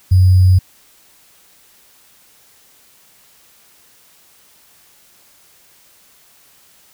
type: tone with sample-and-hold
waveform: sine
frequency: 92.3 Hz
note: F#2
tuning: 4 cents flat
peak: -6 dBFS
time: 0.11-0.59 s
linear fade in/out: 10 ms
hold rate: 4900 Hz
effects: white hiss -50 dBFS RMS until 6.93 s